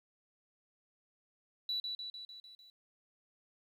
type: tone with echo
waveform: sine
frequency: 3947 Hz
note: B7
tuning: 2 cents flat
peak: -32 dBFS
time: 1.69-1.8 s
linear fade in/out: 2 ms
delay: 150 ms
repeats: 6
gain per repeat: -4 dB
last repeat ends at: 2.7 s
effects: tanh soft clip ceiling -29 dBFS + 12-bit